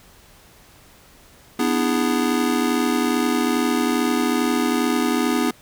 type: chord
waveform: square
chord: E dominant seventh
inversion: second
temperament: just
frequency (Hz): 247.2 / 296.7 / 329.6 / 412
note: B3 / D4 / E4 / G#4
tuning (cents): +2 / +18 / 0 / -14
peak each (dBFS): -22 / -25 / -26 / -27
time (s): 1.59-5.51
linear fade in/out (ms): 5
effects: pink hiss -50 dBFS RMS until 5.61 s